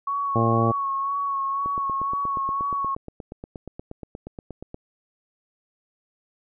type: tone with vibrato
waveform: sine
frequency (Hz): 1108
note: C#6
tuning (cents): -1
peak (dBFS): -23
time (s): 0.07-2.95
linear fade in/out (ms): 5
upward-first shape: sine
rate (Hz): 2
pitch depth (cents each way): 28
type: harmonic tone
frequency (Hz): 114.8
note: A#2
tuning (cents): -26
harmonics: 1 / 2 / 3 / 4 / 5 / 6 / 7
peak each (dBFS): -22 / -25 / -27 / -28 / -29 / -30 / -30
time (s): 0.35-0.72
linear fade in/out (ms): 10
type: click train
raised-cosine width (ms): 2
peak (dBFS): -22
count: 27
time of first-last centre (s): 1.66-4.744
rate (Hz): 8.43
effects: none